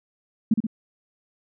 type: tone with echo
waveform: sine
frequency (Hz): 221.1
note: A3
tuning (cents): +9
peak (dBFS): -14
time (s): 0.51-0.54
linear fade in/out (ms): 5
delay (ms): 64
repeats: 2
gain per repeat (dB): -4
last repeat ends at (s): 0.668
effects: none